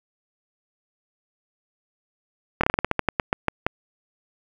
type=slowing click train; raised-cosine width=0.5 ms; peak=-4 dBFS; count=14; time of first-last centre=2.61-3.665 s; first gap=25 ms; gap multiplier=1.18; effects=7-bit